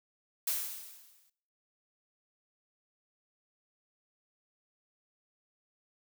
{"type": "noise with exponential decay", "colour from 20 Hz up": "blue", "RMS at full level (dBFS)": -30, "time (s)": [0.47, 1.3], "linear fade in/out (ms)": 5, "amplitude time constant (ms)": 180, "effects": ["noise-tail reverb RT60 0.6 s tail -20 dB re dry"]}